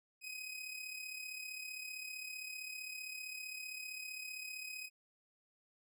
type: tone with amplitude modulation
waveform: sawtooth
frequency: 2517 Hz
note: D#7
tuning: 19 cents sharp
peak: -38 dBFS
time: 0.21-4.9 s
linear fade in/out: 50 ms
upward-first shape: sine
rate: 35.4 Hz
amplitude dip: 55%
effects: none